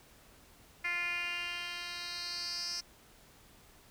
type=tone with band-pass filter sweep; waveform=10% pulse; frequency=349.2 Hz; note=F4; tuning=in tune; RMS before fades=-38 dBFS; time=0.84-2.81 s; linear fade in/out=10 ms; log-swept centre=2200 to 5400 Hz; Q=5.5; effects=pink hiss -60 dBFS RMS until 3.9 s